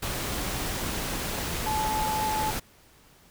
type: tone in noise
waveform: sine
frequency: 863 Hz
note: A5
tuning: 34 cents flat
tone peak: -26 dBFS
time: 1.66-2.51 s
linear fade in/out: 10 ms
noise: pink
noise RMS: -31 dBFS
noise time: 0.02-2.6 s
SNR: +2 dB
effects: pink hiss -57 dBFS RMS until 3.3 s